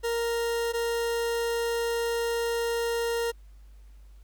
40% pulse tone pair in turn, 466.2 / 466.2 Hz, A#4 / A#4, 0 / 0 cents, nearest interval unison, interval 0 cents, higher neither, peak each -25 dBFS, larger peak neither, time 0.03-0.73 / 0.73-3.32 s, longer second, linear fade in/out 20 ms, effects added 50 Hz sine -47 dBFS peak until 4.23 s + pink hiss -67 dBFS RMS until 4.23 s

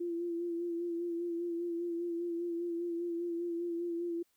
sine tone with vibrato, 342.2 Hz, F4, 35 cents flat, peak -33 dBFS, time 0-4.23 s, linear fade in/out 10 ms, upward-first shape sine, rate 5 Hz, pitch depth 33 cents each way, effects white hiss -75 dBFS RMS until 4.36 s

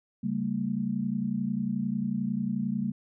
sine chord, G diminished, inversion second, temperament equal with one note detuned, 138.59 / 196 / 227.2 Hz, Db3 / G3 / Bb3, 0 / 0 / -44 cents, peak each -36 / -30 / -30 dBFS, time 0.23-2.92 s, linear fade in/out 10 ms, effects none

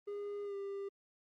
triangle tone with pitch glide, 408.4 to 397 Hz, G#4 to G4, -29 to +22 cents, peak -37 dBFS, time 0.07-0.89 s, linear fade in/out 10 ms, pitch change -49 cents, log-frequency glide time 0.45-0.55 s, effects Opus 32 kbps

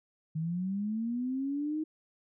sine linear sweep, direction up, 154.3 to 315.5 Hz, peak -30 dBFS, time 0.35-1.84 s, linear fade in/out 10 ms, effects none

